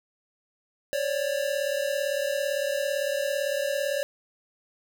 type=tone pair together; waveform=square; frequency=546.2 / 584 Hz; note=C#5 / D5; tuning=-26 / -10 cents; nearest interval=minor second; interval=116 cents; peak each=-29 / -29 dBFS; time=0.93-4.03 s; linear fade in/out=0 ms; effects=none